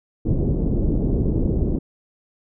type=low-pass noise; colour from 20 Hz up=pink; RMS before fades=-20 dBFS; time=0.25-1.79 s; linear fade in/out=10 ms; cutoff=410 Hz; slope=24 dB/octave; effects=none